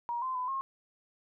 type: tone with pitch steps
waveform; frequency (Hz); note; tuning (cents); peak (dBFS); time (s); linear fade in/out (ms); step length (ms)
sine; 949 / 1036 / 1005 / 1075; A#5 / C6 / B5 / C6; +31 / -17 / +30 / +47; -31; 0.09-0.61; 0; 130
effects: none